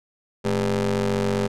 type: ring-modulated tone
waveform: 25% pulse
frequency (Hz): 94.8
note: F#2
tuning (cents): +43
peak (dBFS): -14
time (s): 0.44-1.48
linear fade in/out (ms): 20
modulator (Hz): 308
effects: low-pass 9000 Hz 12 dB/octave